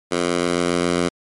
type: tone with high-pass filter sweep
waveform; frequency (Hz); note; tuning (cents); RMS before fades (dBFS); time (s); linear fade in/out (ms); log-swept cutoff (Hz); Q
10% pulse; 87.31; F2; 0; -20; 0.11-1.09; 10; 290 to 180; 0.79
effects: MP3 48 kbps